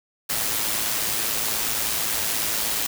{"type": "noise with amplitude modulation", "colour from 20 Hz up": "white", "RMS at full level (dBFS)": -23, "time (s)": [0.29, 2.87], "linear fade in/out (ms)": 10, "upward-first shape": "sine", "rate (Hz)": 109, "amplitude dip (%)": 40, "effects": []}